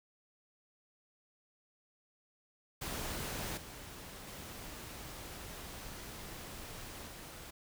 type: noise with level steps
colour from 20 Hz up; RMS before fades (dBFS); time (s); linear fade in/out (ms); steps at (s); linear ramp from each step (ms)
pink; -40 / -49 / -47 / -49; 2.81-7.51; 10; 3.57 / 4.27 / 7.07; 5
effects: none